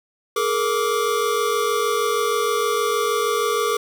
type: tone cluster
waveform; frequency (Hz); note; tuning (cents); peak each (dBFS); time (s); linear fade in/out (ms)
square; 421.1 / 467.5 / 1163; G#4 / A#4 / D6; +24 / +5 / -17; -24; 0.36-3.77; 5
effects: 9-bit